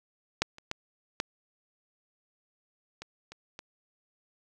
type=clicks; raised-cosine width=0.2 ms; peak=-7 / -30 / -15 / -11 / -24 / -28 / -24 dBFS; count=7; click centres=0.42 / 0.584 / 0.714 / 1.201 / 3.02 / 3.32 / 3.591 s; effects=none